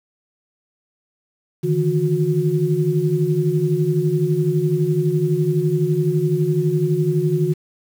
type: tone cluster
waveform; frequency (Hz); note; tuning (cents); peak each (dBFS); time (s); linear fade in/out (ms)
sine; 148.4 / 160.3 / 362.9; D3 / E3 / F#4; +18 / -48 / -34; -20; 1.63-7.54; 20
effects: 7-bit